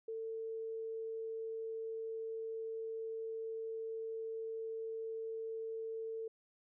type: tone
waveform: sine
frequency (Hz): 447.8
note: A4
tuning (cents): +30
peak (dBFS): -39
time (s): 0.08-6.28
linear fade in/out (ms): 5
effects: none